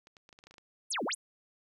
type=clicks; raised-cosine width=0.2 ms; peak=-37 dBFS; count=10; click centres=0.071 / 0.168 / 0.291 / 0.328 / 0.389 / 0.439 / 0.47 / 0.51 / 0.541 / 0.582 s
type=exponential two-way sweep; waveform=sine; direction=down then up; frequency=11790 to 200 to 11790 Hz; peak=-31 dBFS; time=0.9-1.15 s; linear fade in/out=10 ms; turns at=1.04 s
effects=12-bit